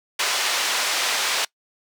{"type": "band-pass noise", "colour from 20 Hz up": "white", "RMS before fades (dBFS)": -23, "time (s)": [0.19, 1.45], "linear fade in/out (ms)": 5, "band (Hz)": [590, 5100], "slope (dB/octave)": 12, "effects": ["noise-tail reverb RT60 0.1 s tail -23 dB re dry"]}